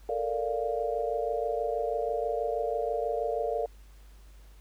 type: chord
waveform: sine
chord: Bb major seventh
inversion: third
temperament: equal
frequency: 440 / 466.2 / 587.3 / 698.5 Hz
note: A4 / Bb4 / D5 / F5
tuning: 0 / 0 / 0 / 0 cents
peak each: -34 / -32 / -33 / -33 dBFS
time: 0.09-3.66 s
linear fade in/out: 2 ms
effects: added 50 Hz sine -49 dBFS peak until 4.6 s + pink hiss -62 dBFS RMS until 4.6 s